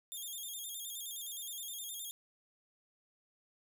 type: tone with vibrato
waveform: 5% pulse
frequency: 3434 Hz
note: A7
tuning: 43 cents flat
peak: -34 dBFS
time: 0.12-2.11 s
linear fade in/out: 0 ms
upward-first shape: square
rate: 9.6 Hz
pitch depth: 79 cents each way
effects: none